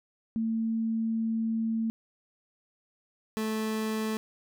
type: tone pair in turn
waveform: sine / 30% pulse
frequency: 224.8 / 218.4 Hz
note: A3 / A3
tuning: +37 / -13 cents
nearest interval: minor second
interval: 50 cents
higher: first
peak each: -26 dBFS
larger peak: neither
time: 0.36-1.9 / 3.37-4.17 s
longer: first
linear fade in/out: 0 ms
effects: none